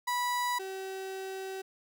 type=tone pair in turn; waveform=35% pulse; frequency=980 / 382.5 Hz; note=B5 / G4; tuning=-14 / -42 cents; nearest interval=octave + major third; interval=1628 cents; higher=first; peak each=-27 / -35 dBFS; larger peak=first; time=0.07-0.59 / 0.59-1.62 s; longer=second; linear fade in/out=10 ms; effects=none